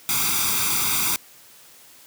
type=noise with comb filter; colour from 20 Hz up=white; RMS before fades=-22 dBFS; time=0.09-1.16 s; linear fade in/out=0 ms; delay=0.84 ms; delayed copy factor=+0.9; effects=white hiss -49 dBFS RMS until 2.06 s + high-pass 80 Hz 12 dB/octave